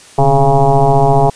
sine tone with frequency modulation, 415.3 Hz, G#4, in tune, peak -6 dBFS, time 0.18-1.3 s, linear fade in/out 5 ms, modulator 136 Hz, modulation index 3.5, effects white hiss -39 dBFS RMS until 1.35 s + resampled to 22050 Hz

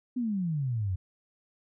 sine exponential sweep, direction down, 257.4 to 88 Hz, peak -27 dBFS, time 0.16-0.96 s, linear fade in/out 10 ms, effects none

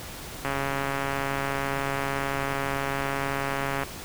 click train, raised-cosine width 0.5 ms, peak -13 dBFS, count 468, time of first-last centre 0.45-3.834 s, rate 138 Hz, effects pink hiss -39 dBFS RMS until 4.04 s

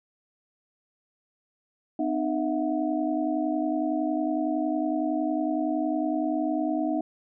sine tone cluster, 255.6 / 306.4 / 654 / 725 Hz, C4 / D#4 / E5 / F#5, -40 / -27 / -14 / -35 cents, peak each -31 / -26 / -32 / -33 dBFS, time 1.99-7.01 s, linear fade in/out 5 ms, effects none

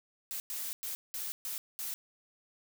blue noise bursts at uneven times, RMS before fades -38 dBFS, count 6, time 0.31-0.4 / 0.5-0.73 / 0.83-0.95 / 1.14-1.32 / 1.45-1.58 / 1.79-1.94 s, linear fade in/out 0 ms, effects none

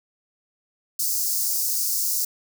white high-pass noise, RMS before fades -24 dBFS, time 0.99-2.25 s, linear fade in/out 5 ms, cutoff 4800 Hz, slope 48 dB/octave, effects none

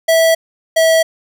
square tone pair in turn, 654 / 649.5 Hz, E5 / E5, -14 / -26 cents, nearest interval unison, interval 12 cents, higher first, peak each -9 dBFS, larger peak neither, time 0.08-0.35 / 0.76-1.03 s, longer neither, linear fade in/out 10 ms, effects none

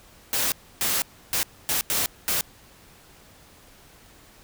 white noise bursts at uneven times, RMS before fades -24 dBFS, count 6, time 0.33-0.52 / 0.81-1.02 / 1.33-1.43 / 1.69-1.81 / 1.9-2.06 / 2.28-2.41 s, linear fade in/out 0 ms, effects pink hiss -52 dBFS RMS until 4.43 s

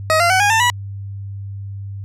20% pulse tone with pitch steps, 632 / 689.2 / 751.6 / 819.6 / 893.8 / 974.7 Hz, D#5 / F5 / F#5 / G#5 / A5 / B5, +27 / -23 / +27 / -23 / +27 / -23 cents, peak -7 dBFS, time 0.1-0.7 s, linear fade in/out 0 ms, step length 100 ms, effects added 99 Hz sine -26 dBFS peak until 2.04 s + low-pass 10000 Hz 12 dB/octave

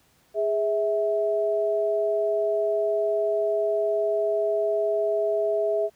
sine tone pair together, 413.1 / 652 Hz, G#4 / E5, -9 / -19 cents, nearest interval minor sixth, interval 790 cents, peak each -25 / -23 dBFS, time 0.34-5.9 s, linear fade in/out 50 ms, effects pink hiss -62 dBFS RMS until 5.95 s + high-pass 60 Hz 12 dB/octave

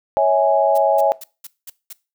sine chord, C# minor, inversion none, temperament equal with one note detuned, 554.4 / 650.2 / 830.6 Hz, C#5 / E5 / G#5, 0 / -24 / 0 cents, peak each -17 dBFS, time 0.17-1.12 s, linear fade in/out 0 ms
blue noise bursts, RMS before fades -34 dBFS, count 6, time 0.75-1.93 s, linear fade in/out 5 ms, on 30 ms, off 200 ms
effects noise-tail reverb RT60 0.3 s tail -20 dB re dry

